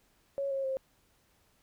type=tone with pitch steps; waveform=sine; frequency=554.4 / 542.4 / 530.6 Hz; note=C#5 / C#5 / C5; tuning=0 / -38 / +24 cents; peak=-30 dBFS; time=0.38-0.77 s; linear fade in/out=0 ms; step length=130 ms; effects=pink hiss -69 dBFS RMS until 1.62 s